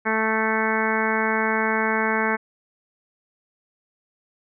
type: harmonic tone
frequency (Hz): 220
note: A3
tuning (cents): 0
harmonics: 1 / 2 / 3 / 4 / 5 / 6 / 7 / 8 / 9 / 10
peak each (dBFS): -27 / -27 / -32 / -27 / -30 / -32 / -27 / -29 / -32 / -30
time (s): 0.05-2.37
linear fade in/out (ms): 20
effects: none